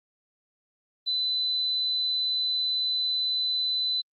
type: tone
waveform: sine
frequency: 4011 Hz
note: B7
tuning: 26 cents sharp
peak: -24 dBFS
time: 1.06-4.02 s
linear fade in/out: 20 ms
effects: Opus 24 kbps